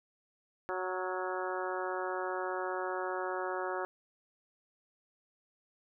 harmonic tone with a mistuned harmonic, 185 Hz, F#3, in tune, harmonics 2 / 3 / 4 / 5 / 6 / 7 / 8 / 9, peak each -38 / -40 / -41 / -42 / -43 / -43 / -44 / -45 dBFS, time 0.69-3.85 s, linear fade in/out 0 ms, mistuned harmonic 8, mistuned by -43 cents, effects none

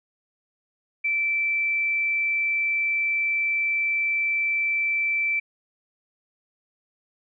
sine tone, 2330 Hz, D7, 14 cents flat, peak -21 dBFS, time 1.04-5.4 s, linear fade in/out 10 ms, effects none

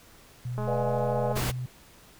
sine tone with pitch glide, 123.1 to 125.83 Hz, B2 to B2, -5 to +33 cents, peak -30 dBFS, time 0.45-1.66 s, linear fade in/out 5 ms, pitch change +38 cents, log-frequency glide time 0.68-0.89 s
click train, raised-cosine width 1 ms, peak -22 dBFS, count 174, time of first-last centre 0.58-1.4 s, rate 211 Hz
sine chord, B diminished seventh, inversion none, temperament equal with one note detuned, 493.9 / 600.7 / 698.5 / 830.6 Hz, B4 / D5 / F5 / Ab5, 0 / +39 / 0 / 0 cents, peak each -30 / -31 / -36 / -34 dBFS, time 0.67-1.33 s, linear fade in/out 10 ms
pink noise, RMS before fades -30 dBFS, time 1.35-1.52 s, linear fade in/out 20 ms
effects pink hiss -54 dBFS RMS until 2.19 s

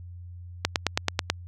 click train, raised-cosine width 0.2 ms, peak -4 dBFS, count 7, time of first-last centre 0.65-1.3 s, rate 9.23 Hz, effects added 88 Hz sine -39 dBFS peak until 1.47 s

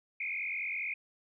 sine tone with frequency modulation, 2303 Hz, D7, 34 cents flat, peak -33 dBFS, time 0.2-0.94 s, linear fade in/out 5 ms, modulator 44.9 Hz, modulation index 4.2, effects none

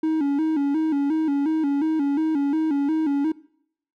triangle tone with vibrato, 298.6 Hz, D4, 29 cents sharp, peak -17 dBFS, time 0.03-3.32 s, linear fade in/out 5 ms, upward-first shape square, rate 2.8 Hz, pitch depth 100 cents each way, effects noise-tail reverb RT60 0.7 s tail -22 dB re dry

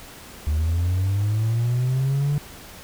triangle linear sweep, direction up, 73.6 to 146.83 Hz, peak -16 dBFS, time 0.47-2.38 s, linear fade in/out 0 ms, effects tanh soft clip ceiling -13 dBFS + pink hiss -42 dBFS RMS until 2.83 s

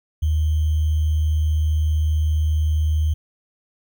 sine tone with sample-and-hold, 77.6 Hz, D#2, 4 cents flat, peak -16 dBFS, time 0.22-3.14 s, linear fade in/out 10 ms, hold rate 3150 Hz, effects none

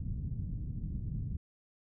white low-pass noise, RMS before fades -37 dBFS, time 0-1.37 s, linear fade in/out 5 ms, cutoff 160 Hz, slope 24 dB/octave, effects none

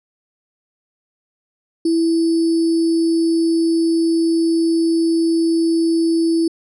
sine tone with sample-and-hold, 329.6 Hz, E4, in tune, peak -13 dBFS, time 1.85-6.48 s, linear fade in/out 5 ms, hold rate 4900 Hz, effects resampled to 24000 Hz

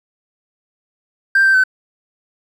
triangle tone with pitch steps, 1579 / 1564 / 1523 Hz, G6 / G6 / F#6, +12 / -4 / +50 cents, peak -6 dBFS, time 1.35-1.638 s, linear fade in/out 5 ms, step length 96 ms, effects tanh soft clip ceiling -5 dBFS

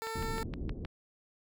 15% pulse tone, 447.6 Hz, A4, 30 cents sharp, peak -30 dBFS, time 0.02-0.43 s, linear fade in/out 0 ms
click train, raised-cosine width 0.3 ms, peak -26 dBFS, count 6, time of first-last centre 0.07-0.85 s, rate 6.41 Hz
pink low-pass noise, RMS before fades -38 dBFS, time 0.15-0.86 s, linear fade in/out 5 ms, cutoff 380 Hz, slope 24 dB/octave
effects none

